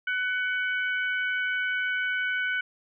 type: harmonic tone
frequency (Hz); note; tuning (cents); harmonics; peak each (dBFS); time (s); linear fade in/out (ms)
749; F#5; +21; 2 / 3 / 4; -26 / -33 / -38; 0.07-2.61; 5
effects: none